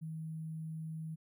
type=tone with sample-and-hold; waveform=sine; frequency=159.3 Hz; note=D#3; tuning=41 cents sharp; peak=-39 dBFS; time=0.01-1.16 s; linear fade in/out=20 ms; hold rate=11025 Hz; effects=none